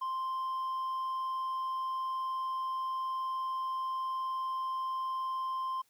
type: tone with hard clipping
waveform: sine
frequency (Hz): 1046.5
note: C6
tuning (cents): 0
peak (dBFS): -33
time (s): 0.01-5.82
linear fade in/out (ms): 10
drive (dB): 2
effects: white hiss -71 dBFS RMS until 5.89 s